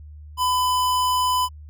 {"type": "tone", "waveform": "square", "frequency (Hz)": 1004, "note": "B5", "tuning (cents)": 28, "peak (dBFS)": -19, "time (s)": [0.37, 1.49], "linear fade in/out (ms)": 50, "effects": ["added 75 Hz sine -38 dBFS peak until 1.69 s"]}